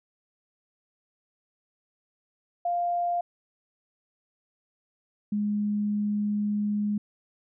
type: tone pair in turn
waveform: sine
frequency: 698.5 / 207.7 Hz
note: F5 / G#3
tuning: 0 / 0 cents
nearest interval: octave + major sixth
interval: 2100 cents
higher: first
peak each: -24 dBFS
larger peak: neither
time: 2.65-3.21 / 5.32-6.98 s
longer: second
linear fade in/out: 5 ms
effects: none